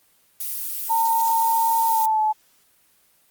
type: noise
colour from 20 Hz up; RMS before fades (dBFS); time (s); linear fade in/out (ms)
violet; -28; 0.4-2.06; 5
type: tone with pitch glide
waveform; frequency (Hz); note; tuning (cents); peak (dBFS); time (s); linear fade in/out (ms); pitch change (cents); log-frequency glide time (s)
sine; 910 to 861.9; A#5 to A5; -42 to -36; -17; 0.89-2.33; 20; -94; 1.87-2.21
effects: white hiss -60 dBFS RMS until 3.3 s + Opus 24 kbps